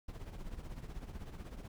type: noise with tremolo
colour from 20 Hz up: brown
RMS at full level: -42 dBFS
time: 0.08-1.68 s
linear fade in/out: 5 ms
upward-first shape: triangle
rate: 16 Hz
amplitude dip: 75%
effects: none